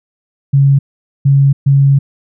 sine tone bursts at uneven times, 138.59 Hz, C#3, in tune, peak -5 dBFS, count 3, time 0.53-0.79 / 1.25-1.53 / 1.66-1.99 s, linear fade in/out 10 ms, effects none

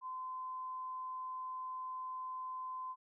sine tone, 1028 Hz, C6, 31 cents flat, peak -40 dBFS, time 0.01-2.96 s, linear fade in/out 50 ms, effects none

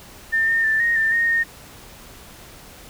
sine tone with pitch steps, 1799 / 1822 / 1770 / 1863 / 1789 / 1854 / 1842 Hz, A6 / A#6 / A6 / A#6 / A6 / A#6 / A#6, +38 / -40 / +10 / -2 / +28 / -10 / -21 cents, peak -16 dBFS, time 0.32-1.44 s, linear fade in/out 20 ms, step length 160 ms, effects pink hiss -43 dBFS RMS until 2.89 s

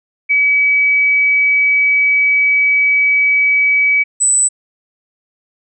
sine tone pair in turn, 2280 / 7976 Hz, C#7 / B8, +48 / +16 cents, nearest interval octave + minor seventh, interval 2168 cents, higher second, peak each -9 dBFS, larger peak neither, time 0.29-4.04 / 4.2-4.49 s, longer first, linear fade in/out 20 ms, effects none

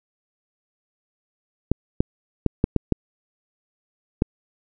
clicks, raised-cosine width 3 ms, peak -4 dBFS, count 7, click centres 1.716 / 2.005 / 2.463 / 2.641 / 2.763 / 2.923 / 4.221 s, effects none

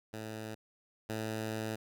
10% pulse tone pair in turn, 109.3 / 109.83 Hz, A2 / A2, -11 / -3 cents, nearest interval unison, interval 8 cents, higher second, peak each -32 / -27 dBFS, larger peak second, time 0.13-0.55 / 1.09-1.76 s, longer second, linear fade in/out 10 ms, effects none

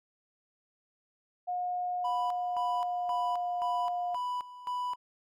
sine tone with pitch glide, 719 to 709.9 Hz, F#5 to F5, -50 to +28 cents, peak -30 dBFS, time 1.47-4.16 s, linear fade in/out 20 ms, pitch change -22 cents, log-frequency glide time 2.11-3.48 s
triangle tone with tremolo, 989 Hz, B5, 2 cents sharp, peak -29 dBFS, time 2.04-4.96 s, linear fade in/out 10 ms, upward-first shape square, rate 1.9 Hz, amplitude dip 80%
effects none

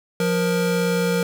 square tone pair together, 176.65 / 471.6 Hz, F3 / A#4, +20 / +20 cents, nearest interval octave + perfect fourth, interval 1700 cents, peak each -22 dBFS, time 0.2-1.23 s, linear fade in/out 2 ms, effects none

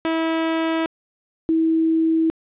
sawtooth / sine tone pair in turn, 324.9 / 323.6 Hz, E4 / E4, -25 / -32 cents, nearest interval unison, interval 7 cents, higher first, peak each -15 / -15 dBFS, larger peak neither, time 0.05-0.86 / 1.49-2.3 s, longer neither, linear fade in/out 0 ms, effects resampled to 8000 Hz + 9-bit

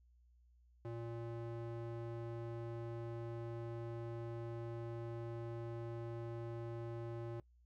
square tone with band-pass filter, 116.54 Hz, A#2, in tune, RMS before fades -45 dBFS, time 0.85-7.4 s, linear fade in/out 0 ms, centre 370 Hz, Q 0.81, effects noise-tail reverb RT60 0.1 s tail -21 dB re dry + added 60 Hz sine -65 dBFS peak until 7.65 s

